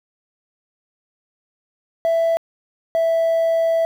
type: tone pair in turn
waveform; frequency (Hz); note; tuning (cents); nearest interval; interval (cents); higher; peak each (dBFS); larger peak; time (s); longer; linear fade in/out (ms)
triangle; 662 / 658.9; E5 / E5; +7 / -1; unison; 8; first; -12; neither; 2.05-2.37 / 2.95-3.85; second; 0
effects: tanh soft clip ceiling -10 dBFS + 8-bit